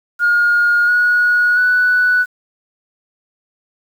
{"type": "tone with pitch steps", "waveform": "sine", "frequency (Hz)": [1426, 1454.3, 1483.1], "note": ["F6", "F#6", "F#6"], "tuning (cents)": [36, -30, 4], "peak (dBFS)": -9, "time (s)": [0.19, 2.26], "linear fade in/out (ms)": 50, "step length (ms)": 690, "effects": ["tanh soft clip ceiling -6 dBFS", "7-bit"]}